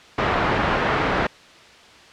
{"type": "low-pass noise", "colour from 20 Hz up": "white", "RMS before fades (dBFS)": -21, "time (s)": [0.18, 1.27], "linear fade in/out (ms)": 5, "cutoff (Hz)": 1400, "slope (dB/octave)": 12, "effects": ["white hiss -46 dBFS RMS until 2.12 s", "low-pass 4000 Hz 12 dB/octave"]}